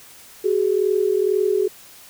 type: tone pair together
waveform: sine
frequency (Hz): 377.9 / 420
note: F#4 / G#4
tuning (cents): +37 / +19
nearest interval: major second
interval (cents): 182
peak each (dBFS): -19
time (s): 0.44-1.68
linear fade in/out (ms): 10
effects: white hiss -45 dBFS RMS until 2.09 s